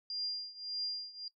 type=tone with tremolo; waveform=sine; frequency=4800 Hz; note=D8; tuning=37 cents sharp; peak=-32 dBFS; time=0.1-1.28 s; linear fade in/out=2 ms; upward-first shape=triangle; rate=1.7 Hz; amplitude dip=90%; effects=noise-tail reverb RT60 0.1 s tail -20 dB re dry